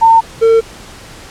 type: tone pair in turn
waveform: sine / triangle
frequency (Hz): 906 / 453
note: A#5 / A#4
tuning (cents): -50 / -50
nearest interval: octave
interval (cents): 1200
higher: first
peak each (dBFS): -3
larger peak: neither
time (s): 0.01-0.21 / 0.41-0.61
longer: neither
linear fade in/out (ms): 20
effects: pink hiss -34 dBFS RMS until 1.3 s + low-pass 9000 Hz 12 dB/octave